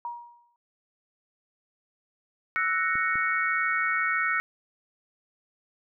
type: tone with exponential decay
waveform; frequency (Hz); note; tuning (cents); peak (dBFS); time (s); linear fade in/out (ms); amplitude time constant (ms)
sine; 951; A#5; +34; -29; 0.05-0.56; 1; 110
type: chord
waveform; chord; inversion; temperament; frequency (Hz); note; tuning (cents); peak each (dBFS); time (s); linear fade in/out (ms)
sine; F# dominant seventh; third; equal; 1318.5 / 1480 / 1864.7 / 2217; E6 / F#6 / A#6 / C#7; 0 / 0 / 0 / 0; -29; 2.56-4.4; 0
type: clicks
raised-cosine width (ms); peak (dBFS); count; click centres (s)
3; -29; 2; 2.955 / 3.156
effects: none